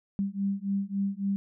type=beating tone pair; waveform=sine; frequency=196 / 199.6 Hz; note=G3 / G3; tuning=0 / +32 cents; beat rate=3.6 Hz; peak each=-30 dBFS; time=0.19-1.36 s; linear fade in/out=0 ms; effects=none